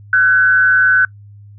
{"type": "tone with frequency modulation", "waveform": "sine", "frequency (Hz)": 1514, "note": "F#6", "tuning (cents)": 39, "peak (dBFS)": -8, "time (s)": [0.13, 1.05], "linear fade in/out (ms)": 2, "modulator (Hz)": 130, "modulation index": 0.58, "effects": ["noise-tail reverb RT60 0.1 s tail -22 dB re dry", "added 102 Hz sine -36 dBFS peak until 1.58 s"]}